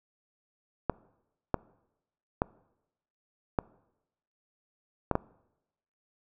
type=clicks; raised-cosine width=1 ms; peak=-11 dBFS; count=6; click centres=0.897 / 1.543 / 2.419 / 3.588 / 5.113 / 5.154 s; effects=noise-tail reverb RT60 0.9 s tail -23 dB re dry